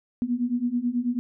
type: beating tone pair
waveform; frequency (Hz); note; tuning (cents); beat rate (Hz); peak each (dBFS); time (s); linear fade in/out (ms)
sine; 237.6 / 246.8; A#3 / B3; +33 / -1; 9.2; -27 / -25; 0.22-1.19; 0
effects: none